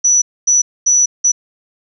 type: tone bursts at uneven times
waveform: sine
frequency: 5920 Hz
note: F#8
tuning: in tune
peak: -8 dBFS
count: 4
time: 0.04-0.22 / 0.47-0.62 / 0.86-1.06 / 1.24-1.32 s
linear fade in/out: 10 ms
effects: none